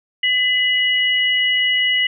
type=tone pair together; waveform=sine; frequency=2009 / 2914 Hz; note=B6 / F#7; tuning=+29 / -27 cents; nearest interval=tritone; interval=644 cents; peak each=-17 dBFS; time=0.23-2.07 s; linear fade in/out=5 ms; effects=none